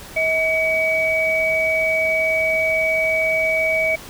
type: tone pair together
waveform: sine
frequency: 641 / 2270 Hz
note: E5 / C#7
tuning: -49 / +41 cents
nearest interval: octave + minor seventh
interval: 2190 cents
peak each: -20 / -18 dBFS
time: 0.16-3.96 s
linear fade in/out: 10 ms
effects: pink hiss -38 dBFS RMS until 4.09 s